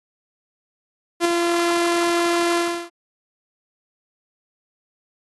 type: tone with ADSR envelope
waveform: sawtooth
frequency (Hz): 343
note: F4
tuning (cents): -31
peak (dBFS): -9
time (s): 1.2-2.9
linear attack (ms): 52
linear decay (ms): 3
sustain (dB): -5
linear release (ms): 330
effects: AAC 32 kbps